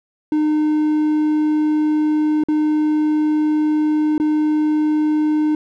triangle tone with dropouts, 305 Hz, D#4, 34 cents flat, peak -12 dBFS, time 0.32-5.55 s, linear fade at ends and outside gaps 2 ms, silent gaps 2.437-2.485 / 4.18-4.199 s, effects none

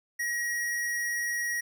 square tone, 1899 Hz, A#6, 32 cents sharp, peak -29 dBFS, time 0.19-1.61 s, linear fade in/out 10 ms, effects none

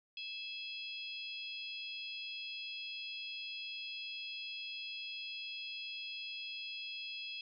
harmonic tone with a mistuned harmonic, 830.6 Hz, G#5, in tune, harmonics 3 / 4 / 5 / 6, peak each -45 / -45 / -52 / -51 dBFS, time 0.17-7.41 s, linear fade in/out 2 ms, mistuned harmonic 3, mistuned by +88 cents, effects none

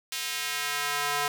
square tone with high-pass filter sweep, 145 Hz, D3, 22 cents flat, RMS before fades -30 dBFS, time 0.12-1.28 s, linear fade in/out 2 ms, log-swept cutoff 3000 to 860 Hz, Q 0.94, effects none

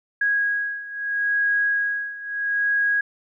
sine beating tone pair, 1649 / 1649.76 Hz, G#6 / G#6, -13 / -12 cents, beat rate 0.76 Hz, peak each -25 / -22 dBFS, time 0.21-3.01 s, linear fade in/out 5 ms, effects none

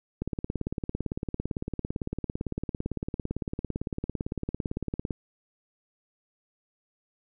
click train, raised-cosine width 3 ms, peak -17 dBFS, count 88, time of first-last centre 0.22-5.108 s, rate 17.8 Hz, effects none

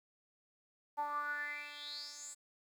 10% pulse tone with band-pass filter sweep, 292.7 Hz, D4, 6 cents flat, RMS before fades -42 dBFS, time 0.97-2.35 s, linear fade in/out 20 ms, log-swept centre 840 to 8300 Hz, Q 8.2, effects 11-bit

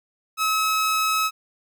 sawtooth tone, 1286 Hz, E6, 43 cents flat, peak -16 dBFS, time 0.37-1.31 s, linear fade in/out 50 ms, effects none

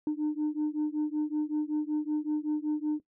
sine beating tone pair, 300.1 / 305.4 Hz, D4 / D#4, +38 / -32 cents, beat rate 5.3 Hz, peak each -28 / -29 dBFS, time 0.07-3 s, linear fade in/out 2 ms, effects noise-tail reverb RT60 0.1 s tail -17 dB re dry + tanh soft clip ceiling -24 dBFS

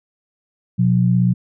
sine tone pair together, 123.47 / 180.31 Hz, B2 / F#3, 0 / -44 cents, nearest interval perfect fifth, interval 656 cents, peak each -15 dBFS, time 0.78-1.34 s, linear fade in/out 20 ms, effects none

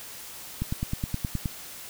click train, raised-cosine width 5 ms, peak -15 dBFS, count 9, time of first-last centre 0.62-1.458 s, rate 9.55 Hz, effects white hiss -42 dBFS RMS until 1.89 s

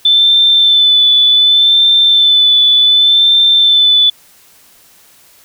sine tone with vibrato, 3520 Hz, A7, in tune, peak -5 dBFS, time 0.05-4.1 s, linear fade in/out 5 ms, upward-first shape sine, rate 0.67 Hz, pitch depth 24 cents each way, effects white hiss -45 dBFS RMS until 5.44 s

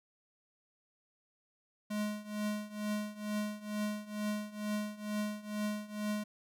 square tone with tremolo, 210 Hz, G#3, 19 cents sharp, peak -32 dBFS, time 1.9-6.24 s, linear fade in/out 10 ms, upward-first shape triangle, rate 2.2 Hz, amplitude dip 90%, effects none

